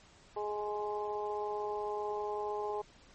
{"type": "harmonic tone", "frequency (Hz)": 208.9, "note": "G#3", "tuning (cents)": 10, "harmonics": [2, 3, 4, 5], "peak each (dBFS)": [-36, -45, -38, -44], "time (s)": [0.36, 2.82], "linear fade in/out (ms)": 10, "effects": ["pink hiss -60 dBFS RMS until 3.14 s", "MP3 32 kbps"]}